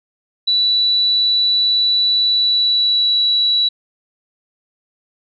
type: tone with pitch glide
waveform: sine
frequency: 3951 to 3924 Hz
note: B7 to B7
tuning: 0 to -12 cents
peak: -12 dBFS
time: 0.47-3.69 s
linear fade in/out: 10 ms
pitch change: -12 cents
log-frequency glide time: 2.29-3.2 s
effects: none